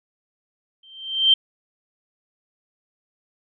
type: tone with exponential growth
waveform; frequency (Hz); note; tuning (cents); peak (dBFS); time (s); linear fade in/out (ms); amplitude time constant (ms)
sine; 3136; G7; 0; -9; 0.83-1.34; 5; 110
effects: none